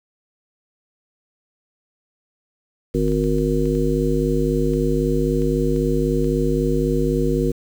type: harmonic tone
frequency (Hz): 51.91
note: G#1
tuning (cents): 0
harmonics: 1 / 3 / 5 / 7 / 9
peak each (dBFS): -23 / -23 / -23 / -23 / -23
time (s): 2.94-7.52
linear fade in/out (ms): 10
type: clicks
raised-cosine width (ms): 0.2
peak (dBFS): -26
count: 10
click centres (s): 3.081 / 3.12 / 3.24 / 3.384 / 3.656 / 3.752 / 4.736 / 5.42 / 5.762 / 6.244
effects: 7-bit